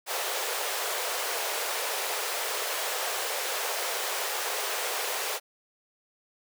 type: high-pass noise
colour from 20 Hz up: pink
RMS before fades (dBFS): -31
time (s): 0.06-5.4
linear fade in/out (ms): 50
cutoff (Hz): 420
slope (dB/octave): 48
effects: none